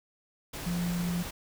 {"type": "tone in noise", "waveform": "sine", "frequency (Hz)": 174.61, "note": "F3", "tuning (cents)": 0, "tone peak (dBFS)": -28, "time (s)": [0.66, 1.23], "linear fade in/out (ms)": 10, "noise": "pink", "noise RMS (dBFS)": -39, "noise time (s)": [0.53, 1.31], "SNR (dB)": 8, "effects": []}